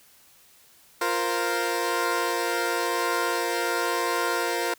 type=chord; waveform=15% pulse; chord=F suspended fourth; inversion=none; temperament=equal; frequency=349.2 / 466.2 / 523.3 Hz; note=F4 / Bb4 / C5; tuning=0 / 0 / 0 cents; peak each=-22 / -21 / -24 dBFS; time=1.01-4.74 s; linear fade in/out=5 ms; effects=white hiss -56 dBFS RMS until 4.78 s